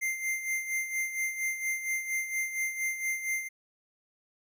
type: tone with tremolo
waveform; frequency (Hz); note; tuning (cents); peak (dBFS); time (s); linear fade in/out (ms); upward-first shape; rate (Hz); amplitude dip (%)
square; 2093; C7; 0; -28; 0.01-3.49; 20; sine; 4.3; 65
effects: none